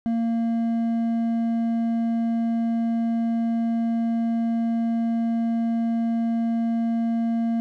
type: tone with hard clipping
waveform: sine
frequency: 230 Hz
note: A#3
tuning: 23 cents flat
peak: -22 dBFS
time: 0.06-7.6 s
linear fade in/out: 0 ms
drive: 5 dB
effects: none